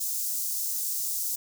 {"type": "high-pass noise", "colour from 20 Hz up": "white", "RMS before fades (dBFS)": -30, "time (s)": [0, 1.36], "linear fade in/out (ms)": 10, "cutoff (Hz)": 5600, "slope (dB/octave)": 24, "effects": []}